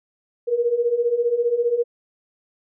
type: beating tone pair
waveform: sine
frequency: 464.8 / 479.8 Hz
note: A#4 / A#4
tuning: -5 / +50 cents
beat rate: 15 Hz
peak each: -23 / -19 dBFS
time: 0.47-1.84 s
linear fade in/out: 20 ms
effects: none